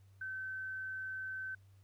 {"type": "tone", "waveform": "sine", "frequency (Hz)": 1535, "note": "G6", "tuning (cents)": -37, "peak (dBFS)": -39, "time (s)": [0.21, 1.55], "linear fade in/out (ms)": 5, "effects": ["added 97 Hz sine -59 dBFS peak until 1.83 s", "pink hiss -75 dBFS RMS until 1.83 s"]}